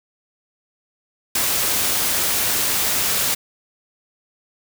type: noise with ADSR envelope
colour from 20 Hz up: white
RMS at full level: -18 dBFS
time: 1.35-3.35 s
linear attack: 5 ms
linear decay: 4 ms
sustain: -2 dB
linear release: 13 ms
effects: none